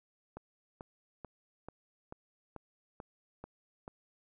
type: click train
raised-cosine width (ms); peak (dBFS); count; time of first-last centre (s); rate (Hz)
1; -30; 9; 0.37-3.879; 2.28
effects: none